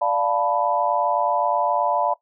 sine chord, B half-diminished seventh, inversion first, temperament equal, 587.3 / 698.5 / 880 / 987.8 Hz, D5 / F5 / A5 / B5, 0 / 0 / 0 / 0 cents, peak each -24 dBFS, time 0.01-2.14 s, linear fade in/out 10 ms, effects noise-tail reverb RT60 0.1 s tail -17 dB re dry

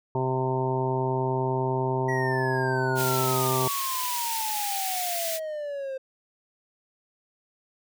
harmonic tone, 130 Hz, C3, 11 cents flat, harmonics 1 / 2 / 3 / 4 / 5 / 6 / 7 / 8, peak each -28 / -35 / -28 / -39 / -34 / -39 / -30 / -43 dBFS, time 0.15-3.68 s, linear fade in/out 2 ms
triangle exponential sweep, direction down, 1938 to 523.3 Hz, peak -28 dBFS, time 2.08-5.98 s, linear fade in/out 10 ms
white high-pass noise, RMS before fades -31 dBFS, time 2.95-5.4 s, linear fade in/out 50 ms, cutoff 1800 Hz, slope 24 dB/octave
effects none

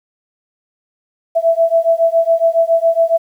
sine beating tone pair, 659.3 / 666.5 Hz, E5 / E5, 0 / +19 cents, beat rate 7.2 Hz, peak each -13 dBFS, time 1.35-3.18 s, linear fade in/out 20 ms, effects 8-bit

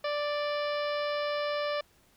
harmonic tone with a mistuned harmonic, 587.3 Hz, D5, in tune, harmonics 1 / 2 / 3 / 4 / 5 / 6 / 7 / 8 / 9, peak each -30 / -36 / -40 / -42 / -44 / -46 / -47 / -48 / -49 dBFS, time 0.04-1.81 s, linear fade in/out 5 ms, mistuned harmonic 8, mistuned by +31 cents, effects pink hiss -64 dBFS RMS until 2.16 s

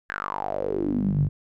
sawtooth tone with band-pass filter sweep, 49.66 Hz, G1, 23 cents sharp, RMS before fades -26 dBFS, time 0.09-1.29 s, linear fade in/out 10 ms, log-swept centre 1700 to 120 Hz, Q 7.6, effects none

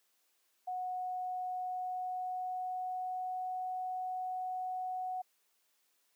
sine tone with pitch glide, 734 to 739.5 Hz, F#5 to F#5, -14 to -1 cents, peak -35 dBFS, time 0.67-5.22 s, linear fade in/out 10 ms, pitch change +13 cents, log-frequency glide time 1.56-3.63 s, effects white hiss -75 dBFS RMS until 6.15 s + high-pass 300 Hz 12 dB/octave

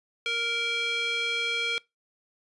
square tone with band-pass filter, 466.2 Hz, A#4, in tune, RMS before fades -29 dBFS, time 0.26-1.78 s, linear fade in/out 0 ms, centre 2800 Hz, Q 3.8, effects noise-tail reverb RT60 0.2 s tail -23 dB re dry + resampled to 24000 Hz

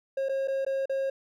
triangle tone with dropouts, 540 Hz, C#5, 45 cents flat, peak -24 dBFS, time 0.17-1.1 s, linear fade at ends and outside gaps 5 ms, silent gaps 0.287-0.293 / 0.475-0.481 / 0.649-0.664 / 0.857-0.895 s, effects none

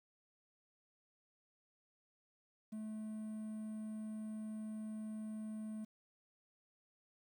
triangle tone with quantisation, 216.5 Hz, A3, 28 cents flat, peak -40 dBFS, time 2.72-5.85 s, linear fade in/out 10 ms, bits 11, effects none

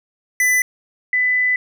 square / sine tone pair in turn, 1999 / 1999 Hz, B6 / B6, +20 / +20 cents, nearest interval unison, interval 0 cents, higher neither, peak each -14 dBFS, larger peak neither, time 0.4-0.62 / 1.13-1.56 s, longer second, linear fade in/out 2 ms, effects none

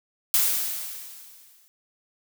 blue noise with exponential decay, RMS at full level -19 dBFS, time 0.34-1.68 s, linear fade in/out 0 ms, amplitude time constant 290 ms, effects none

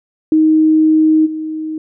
sine tone with level steps, 313.4 Hz, D#4, 13 cents sharp, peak -7 / -19 dBFS, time 0.32-1.78 s, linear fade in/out 2 ms, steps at 1.25 s, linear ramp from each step 20 ms, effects none

